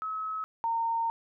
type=tone pair in turn; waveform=sine; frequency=1286 / 917.4 Hz; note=E6 / A#5; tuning=-43 / -28 cents; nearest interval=tritone; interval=585 cents; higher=first; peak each=-31 / -26 dBFS; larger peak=second; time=0.02-0.44 / 0.64-1.1 s; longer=second; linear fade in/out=0 ms; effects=none